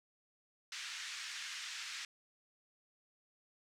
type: band-pass noise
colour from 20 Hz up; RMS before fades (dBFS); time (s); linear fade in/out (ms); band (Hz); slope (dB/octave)
pink; -45; 0.72-2.05; 2; 1600 to 6900; 24
effects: none